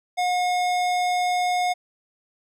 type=tone with hard clipping; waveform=sine; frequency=721 Hz; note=F#5; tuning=45 cents flat; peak=-22 dBFS; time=0.17-1.74 s; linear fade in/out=20 ms; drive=17 dB; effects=none

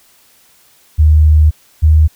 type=tone pair in turn; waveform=sine; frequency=76.9 / 77.75 Hz; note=D#2 / D#2; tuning=-20 / -1 cents; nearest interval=unison; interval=19 cents; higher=second; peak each=-4 dBFS; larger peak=neither; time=0.98-1.51 / 1.82-2.08 s; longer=first; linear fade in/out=20 ms; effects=white hiss -49 dBFS RMS until 2.15 s

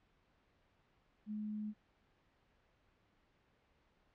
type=tone; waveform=sine; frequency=212 Hz; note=G#3; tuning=36 cents sharp; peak=-39 dBFS; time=1.26-1.74 s; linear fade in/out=50 ms; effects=pink hiss -74 dBFS RMS until 4.14 s + low-pass 3000 Hz 12 dB/octave

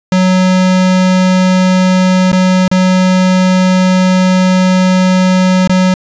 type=tone with dropouts; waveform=square; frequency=185 Hz; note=F#3; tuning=in tune; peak=-7 dBFS; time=0.12-5.94 s; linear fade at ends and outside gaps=2 ms; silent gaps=2.318-2.328 / 2.68-2.714 / 5.675-5.695 s; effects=resampled to 16000 Hz + 7-bit

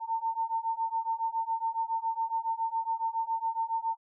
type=beating tone pair; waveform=sine; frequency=901 / 908.2 Hz; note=A5 / A#5; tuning=+41 / -45 cents; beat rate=7.2 Hz; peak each=-32 / -31 dBFS; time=0-3.97 s; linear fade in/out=50 ms; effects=none

